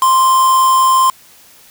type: tone with quantisation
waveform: triangle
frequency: 1046.5 Hz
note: C6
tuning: in tune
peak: -6 dBFS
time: 0.02-1.1 s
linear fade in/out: 2 ms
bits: 3
effects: white hiss -44 dBFS RMS until 1.7 s